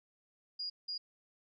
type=tone bursts at uneven times; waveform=sine; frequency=4859 Hz; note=D#8; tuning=42 cents flat; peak=-36 dBFS; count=2; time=0.59-0.7 / 0.88-0.98 s; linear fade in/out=10 ms; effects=MP3 96 kbps